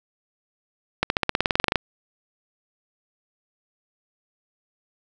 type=accelerating click train; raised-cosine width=0.3 ms; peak=-3 dBFS; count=15; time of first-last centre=1.03-1.758 s; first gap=71 ms; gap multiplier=0.95; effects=none

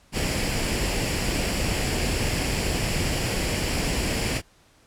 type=noise with comb filter; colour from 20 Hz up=pink; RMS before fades=-25 dBFS; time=0.12-4.42 s; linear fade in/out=50 ms; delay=0.4 ms; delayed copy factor=+0.5; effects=pink hiss -58 dBFS RMS until 4.86 s + low-pass 10000 Hz 12 dB/octave

